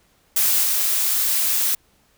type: noise with level steps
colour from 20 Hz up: blue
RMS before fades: -18 / -20 dBFS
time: 0.36-1.75 s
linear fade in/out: 5 ms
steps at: 0.63 s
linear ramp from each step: 2 ms
effects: pink hiss -60 dBFS RMS until 2.17 s